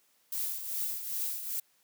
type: noise with tremolo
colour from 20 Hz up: violet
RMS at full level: -32 dBFS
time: 0.32-1.6 s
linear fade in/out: 5 ms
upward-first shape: triangle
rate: 2.5 Hz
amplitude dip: 65%
effects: white hiss -69 dBFS RMS until 1.83 s + high-pass 150 Hz 12 dB/octave